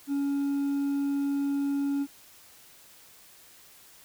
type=tone with hard clipping; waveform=triangle; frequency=280.8 Hz; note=C#4; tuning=22 cents sharp; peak=-26 dBFS; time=0.07-2.07 s; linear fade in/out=50 ms; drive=5 dB; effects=white hiss -54 dBFS RMS until 4.04 s